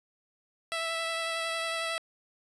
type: tone with vibrato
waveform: 10% pulse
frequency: 659.3 Hz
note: E5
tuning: in tune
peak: -22 dBFS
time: 0.72-1.98 s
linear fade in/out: 0 ms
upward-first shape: sine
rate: 11 Hz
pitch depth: 12 cents each way
effects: resampled to 22050 Hz + 9-bit